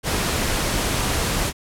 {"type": "noise", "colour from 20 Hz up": "pink", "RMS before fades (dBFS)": -22, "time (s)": [0.03, 1.53], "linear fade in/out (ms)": 50, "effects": ["low-pass 12000 Hz 12 dB/octave"]}